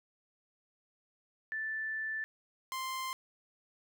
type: tone pair in turn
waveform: sine / sawtooth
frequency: 1760 / 1046.5 Hz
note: A6 / C6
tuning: 0 / 0 cents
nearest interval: major sixth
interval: 900 cents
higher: first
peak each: -34 / -32 dBFS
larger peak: second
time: 1.52-2.24 / 2.72-3.13 s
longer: first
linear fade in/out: 0 ms
effects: none